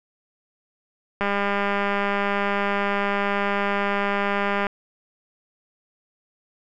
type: click train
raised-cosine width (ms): 0.5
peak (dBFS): -9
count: 696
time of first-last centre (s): 1.21-4.668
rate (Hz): 201
effects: none